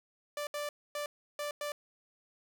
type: tone bursts at uneven times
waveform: sawtooth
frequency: 587.3 Hz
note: D5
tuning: in tune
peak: -31 dBFS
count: 5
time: 0.37-0.47 / 0.54-0.69 / 0.95-1.06 / 1.39-1.51 / 1.61-1.72 s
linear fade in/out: 2 ms
effects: none